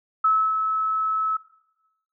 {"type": "tone with ADSR envelope", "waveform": "sine", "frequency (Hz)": 1298, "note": "E6", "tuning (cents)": -27, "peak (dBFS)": -15, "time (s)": [0.24, 1.37], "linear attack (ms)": 7, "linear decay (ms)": 280, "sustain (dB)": -6, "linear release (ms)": 7, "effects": ["noise-tail reverb RT60 1.0 s tail -18 dB re dry"]}